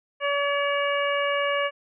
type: harmonic tone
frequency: 569 Hz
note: C#5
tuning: 45 cents sharp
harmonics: 1 / 2 / 3 / 4 / 5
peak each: -25 / -28 / -30 / -31 / -32 dBFS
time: 0.2-1.71 s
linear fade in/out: 50 ms
effects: none